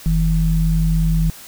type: tone pair together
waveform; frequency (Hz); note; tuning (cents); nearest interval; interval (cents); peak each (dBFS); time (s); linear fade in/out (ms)
sine; 45.1 / 161.7; F#1 / E3; -44 / -33; octave + minor seventh; 2211; -16; 0.06-1.3; 0
effects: white hiss -39 dBFS RMS until 1.47 s